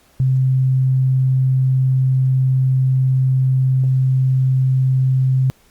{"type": "tone", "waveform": "sine", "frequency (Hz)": 130.81, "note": "C3", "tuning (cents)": 0, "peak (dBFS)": -12, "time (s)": [0.2, 5.5], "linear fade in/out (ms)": 0, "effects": ["pink hiss -54 dBFS RMS until 5.7 s", "Opus 48 kbps"]}